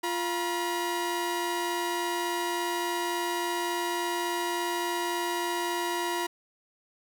sawtooth tone pair together, 348.5 / 962 Hz, F4 / B5, -4 / -46 cents, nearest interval octave + tritone, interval 1758 cents, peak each -27 dBFS, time 0.03-6.27 s, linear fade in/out 10 ms, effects none

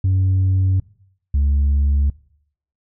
sine tone pair in turn, 94.4 / 70.72 Hz, F#2 / C#2, +35 / +35 cents, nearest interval perfect fourth, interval 500 cents, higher first, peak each -11 dBFS, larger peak neither, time 0.04-0.8 / 1.34-2.1 s, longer neither, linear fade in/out 5 ms, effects noise-tail reverb RT60 0.7 s tail -23 dB re dry + tanh soft clip ceiling -12 dBFS

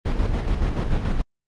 brown noise with tremolo, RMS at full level -20 dBFS, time 0.05-1.22 s, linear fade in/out 10 ms, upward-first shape square, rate 7 Hz, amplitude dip 40%, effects low-pass 5000 Hz 12 dB/octave + Opus 32 kbps

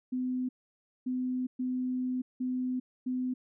sine tone bursts at uneven times, 253.7 Hz, B3, 47 cents sharp, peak -29 dBFS, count 5, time 0.12-0.49 / 1.06-1.47 / 1.59-2.22 / 2.4-2.8 / 3.06-3.34 s, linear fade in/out 10 ms, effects none

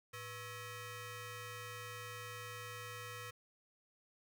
15% pulse ring-modulated tone, 600 Hz, D5, 37 cents sharp, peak -36 dBFS, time 0.13-3.31 s, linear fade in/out 10 ms, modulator 710 Hz, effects none

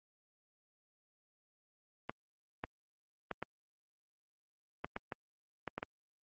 clicks, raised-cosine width 0.5 ms, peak -22 dBFS, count 10, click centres 2.095 / 2.639 / 3.313 / 3.426 / 4.845 / 4.964 / 5.122 / 5.677 / 5.78 / 5.829 s, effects high-pass 100 Hz 12 dB/octave + Opus 24 kbps

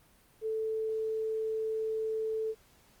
sine tone, 440 Hz, A4, in tune, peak -30 dBFS, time 0.41-2.55 s, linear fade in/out 50 ms, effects pink hiss -63 dBFS RMS until 3 s + Opus 32 kbps

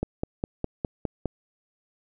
click train, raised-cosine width 2 ms, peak -13 dBFS, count 7, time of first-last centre 0.03-1.257 s, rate 4.89 Hz, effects none

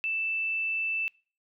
sine tone, 2648 Hz, E7, 7 cents sharp, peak -27 dBFS, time 0.04-1.08 s, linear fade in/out 0 ms, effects noise-tail reverb RT60 0.4 s tail -24 dB re dry

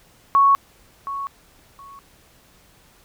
sine tone with echo, 1108.7 Hz, C#6, in tune, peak -11 dBFS, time 0.35-0.55 s, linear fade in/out 0 ms, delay 720 ms, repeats 2, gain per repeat -14 dB, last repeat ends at 1.99 s, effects pink hiss -54 dBFS RMS until 3.04 s

